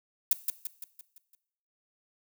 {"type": "noise with echo", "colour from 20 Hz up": "violet", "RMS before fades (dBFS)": -22, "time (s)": [0.31, 0.33], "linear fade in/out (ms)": 2, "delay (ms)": 170, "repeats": 6, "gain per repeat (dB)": -6, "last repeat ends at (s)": 1.35, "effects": ["noise-tail reverb RT60 0.7 s tail -17 dB re dry"]}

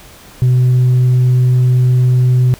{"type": "tone", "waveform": "sine", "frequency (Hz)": 126, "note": "B2", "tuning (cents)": 35, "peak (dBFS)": -5, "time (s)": [0.42, 2.54], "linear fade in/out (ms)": 0, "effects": ["tanh soft clip ceiling -6 dBFS", "pink hiss -39 dBFS RMS until 2.59 s"]}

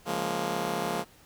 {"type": "chord", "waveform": "10% pulse", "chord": "Bb minor seventh", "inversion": "first", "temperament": "just", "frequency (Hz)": [139.85, 174.81, 209.8, 233.1], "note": ["Db3", "F3", "Ab3", "Bb3"], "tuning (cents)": [16, 2, 18, 0], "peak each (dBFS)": [-31, -25, -27, -27], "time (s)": [0.05, 1.05], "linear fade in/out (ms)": 50, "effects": ["pink hiss -57 dBFS RMS until 1.25 s"]}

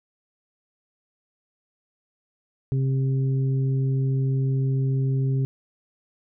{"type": "harmonic tone", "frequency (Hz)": 133.6, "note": "C3", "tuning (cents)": 36, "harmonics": [1, 2, 3], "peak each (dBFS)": [-20, -34, -35], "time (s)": [2.72, 5.45], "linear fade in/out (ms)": 0, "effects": []}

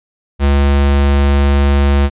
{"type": "tone", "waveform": "square", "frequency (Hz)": 70.3, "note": "C#2", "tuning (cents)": 25, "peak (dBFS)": -9, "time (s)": [0.39, 2.1], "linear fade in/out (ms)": 50, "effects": ["resampled to 8000 Hz"]}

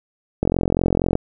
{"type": "click train", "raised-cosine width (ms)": 2, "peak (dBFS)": -4, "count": 33, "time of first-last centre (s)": [0.43, 1.154], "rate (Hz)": 44.2, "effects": []}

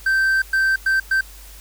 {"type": "tone bursts at uneven times", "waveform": "triangle", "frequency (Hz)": 1558, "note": "G6", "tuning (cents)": -11, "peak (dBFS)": -13, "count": 4, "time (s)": [[0.06, 0.42], [0.53, 0.76], [0.86, 1], [1.11, 1.21]], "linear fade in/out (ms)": 5, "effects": ["added 50 Hz sine -40 dBFS peak until 1.6 s", "white hiss -44 dBFS RMS until 1.6 s"]}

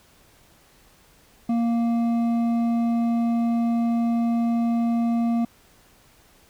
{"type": "tone with hard clipping", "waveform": "sine", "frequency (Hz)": 233.1, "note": "A#3", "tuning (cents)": 0, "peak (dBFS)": -21, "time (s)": [1.49, 5.45], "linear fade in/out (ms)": 5, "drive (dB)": 7, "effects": ["pink hiss -56 dBFS RMS until 6.49 s"]}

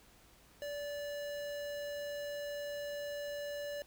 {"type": "tone with notch filter", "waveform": "square", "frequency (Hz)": 580, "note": "D5", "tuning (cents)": -22, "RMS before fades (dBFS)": -41, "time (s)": [0.62, 3.82], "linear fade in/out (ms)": 0, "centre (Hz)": 10000, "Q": 2, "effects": ["added 50 Hz sine -70 dBFS peak until 3.86 s", "pink hiss -63 dBFS RMS until 3.86 s"]}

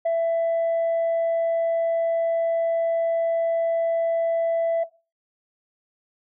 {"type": "tone", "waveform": "sine", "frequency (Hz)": 665, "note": "E5", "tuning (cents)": 15, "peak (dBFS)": -17, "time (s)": [0.05, 4.84], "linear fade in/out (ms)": 10, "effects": ["noise-tail reverb RT60 0.3 s tail -19 dB re dry", "tanh soft clip ceiling -18 dBFS"]}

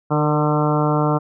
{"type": "harmonic tone with a mistuned harmonic", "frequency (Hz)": 150, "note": "D3", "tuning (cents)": 37, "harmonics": [1, 2, 3, 4, 5, 6, 7, 8, 9], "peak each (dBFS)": [-19, -22, -24, -25, -26, -27, -27, -28, -29], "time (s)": [0.1, 1.19], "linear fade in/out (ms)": 20, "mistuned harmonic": 3, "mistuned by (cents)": 21, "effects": []}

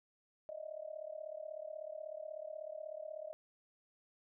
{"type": "tone with amplitude modulation", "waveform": "sine", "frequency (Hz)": 622.3, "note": "D#5", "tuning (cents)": 0, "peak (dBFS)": -39, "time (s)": [0.49, 3.33], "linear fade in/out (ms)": 0, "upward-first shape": "sine", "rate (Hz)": 36.3, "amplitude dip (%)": 90, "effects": []}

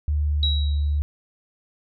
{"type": "tone with pitch glide", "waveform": "sine", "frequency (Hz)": [74.3, 73.57], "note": ["D2", "D2"], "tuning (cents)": [21, 4], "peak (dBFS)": -19, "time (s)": [0.08, 1.02], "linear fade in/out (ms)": 0, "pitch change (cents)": -17, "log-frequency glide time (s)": [0.2, 0.56]}
{"type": "tone with exponential decay", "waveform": "sine", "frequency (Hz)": 3867, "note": "B7", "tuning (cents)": -37, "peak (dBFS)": -19, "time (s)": [0.43, 0.99], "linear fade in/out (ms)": 1, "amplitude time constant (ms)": 120}
{"effects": []}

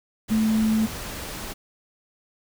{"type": "tone in noise", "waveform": "sine", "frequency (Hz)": 219.2, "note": "A3", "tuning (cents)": -6, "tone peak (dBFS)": -18, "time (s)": [0.3, 0.87], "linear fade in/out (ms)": 20, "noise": "pink", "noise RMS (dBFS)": -34, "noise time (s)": [0.28, 1.54], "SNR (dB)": 13, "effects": []}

